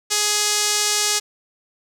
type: tone with band-pass filter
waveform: sawtooth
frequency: 417.5 Hz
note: G#4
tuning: 9 cents sharp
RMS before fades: -20 dBFS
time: 0.1-1.2 s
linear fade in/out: 20 ms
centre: 6400 Hz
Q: 1.5
effects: none